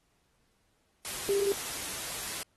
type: tone in noise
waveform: sine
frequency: 398.5 Hz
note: G4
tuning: 28 cents sharp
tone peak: -24 dBFS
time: 1.29-1.52 s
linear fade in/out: 0 ms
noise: white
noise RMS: -37 dBFS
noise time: 1.05-2.43 s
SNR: +10 dB
effects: pink hiss -73 dBFS RMS until 2.56 s + AAC 32 kbps